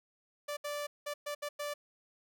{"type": "tone bursts at uneven times", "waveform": "sawtooth", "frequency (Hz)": 585, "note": "D5", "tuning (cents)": -7, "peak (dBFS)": -32, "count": 6, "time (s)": [[0.48, 0.57], [0.64, 0.87], [1.06, 1.14], [1.26, 1.35], [1.42, 1.49], [1.59, 1.74]], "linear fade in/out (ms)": 10, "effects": []}